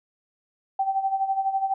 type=tone with tremolo; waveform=sine; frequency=776 Hz; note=G5; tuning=18 cents flat; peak=-19 dBFS; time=0.79-1.74 s; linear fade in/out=5 ms; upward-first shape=sine; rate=12 Hz; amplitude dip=70%; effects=none